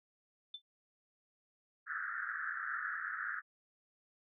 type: tone with exponential decay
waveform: sine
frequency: 3533 Hz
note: A7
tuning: 6 cents sharp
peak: -39 dBFS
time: 0.54-0.62 s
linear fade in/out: 5 ms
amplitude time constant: 16 ms
type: band-pass noise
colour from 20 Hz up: pink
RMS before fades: -40 dBFS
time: 1.86-3.42 s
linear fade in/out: 50 ms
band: 1300 to 1800 Hz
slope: 96 dB/octave
effects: none